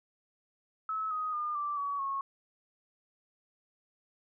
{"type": "tone with pitch steps", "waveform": "sine", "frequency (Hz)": [1295, 1252.3, 1211.1, 1171.2, 1132.6, 1095.3], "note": ["E6", "D#6", "D#6", "D6", "C#6", "C#6"], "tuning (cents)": [-31, 11, -47, -5, 37, -21], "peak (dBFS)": -31, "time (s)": [0.89, 2.21], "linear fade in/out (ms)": 2, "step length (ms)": 220, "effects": []}